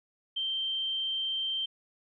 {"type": "tone", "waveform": "sine", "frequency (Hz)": 3136, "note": "G7", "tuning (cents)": 0, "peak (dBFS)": -29, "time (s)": [0.36, 1.66], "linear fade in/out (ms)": 10, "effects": []}